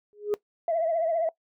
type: tone with exponential growth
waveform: sine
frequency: 415.3 Hz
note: G#4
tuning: in tune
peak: -18 dBFS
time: 0.13-0.34 s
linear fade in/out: 0 ms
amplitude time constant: 45 ms
type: tone with vibrato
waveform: sine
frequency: 659.3 Hz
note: E5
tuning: in tune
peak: -22 dBFS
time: 0.68-1.29 s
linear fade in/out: 2 ms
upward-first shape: triangle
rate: 15 Hz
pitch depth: 86 cents each way
effects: noise-tail reverb RT60 0.1 s tail -20 dB re dry + tanh soft clip ceiling -18 dBFS